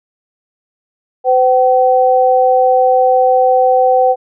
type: tone pair together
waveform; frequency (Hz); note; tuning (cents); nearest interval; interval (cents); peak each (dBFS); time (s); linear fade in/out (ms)
sine; 510 / 764.1; C5 / G5; -44 / -44; perfect fifth; 700; -10; 1.24-4.16; 50
effects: none